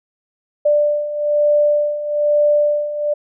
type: beating tone pair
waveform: sine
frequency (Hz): 590 / 591.1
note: D5 / D5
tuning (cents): +8 / +11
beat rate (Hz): 1.1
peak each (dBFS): -19 / -14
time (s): 0.65-3.14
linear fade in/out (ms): 10
effects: none